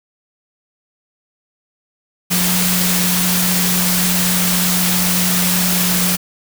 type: tone in noise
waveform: sine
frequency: 180 Hz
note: F#3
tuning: 47 cents flat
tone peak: -18 dBFS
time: 2.3-6.17 s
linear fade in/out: 20 ms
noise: white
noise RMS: -17 dBFS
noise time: 2.3-6.17 s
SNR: -4 dB
effects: none